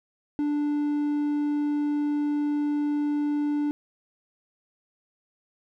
triangle tone, 293.7 Hz, D4, in tune, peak -21 dBFS, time 0.39-3.71 s, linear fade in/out 0 ms, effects none

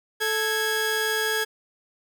sawtooth tone pair together, 437.6 / 1652 Hz, A4 / G#6, -9 / -10 cents, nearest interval octave + major seventh, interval 2299 cents, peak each -23 / -21 dBFS, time 0.2-1.45 s, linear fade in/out 20 ms, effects none

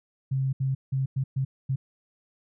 sine tone bursts at uneven times, 133.6 Hz, C3, 36 cents sharp, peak -23 dBFS, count 6, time 0.31-0.53 / 0.6-0.75 / 0.92-1.06 / 1.16-1.24 / 1.36-1.45 / 1.69-1.76 s, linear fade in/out 10 ms, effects none

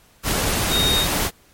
sine tone in noise, 3720 Hz, A#7, 4 cents flat, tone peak -18 dBFS, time 0.69-1.07 s, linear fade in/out 50 ms, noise pink, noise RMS -21 dBFS, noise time 0.23-1.31 s, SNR 0 dB, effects pink hiss -54 dBFS RMS until 1.53 s + MP3 64 kbps

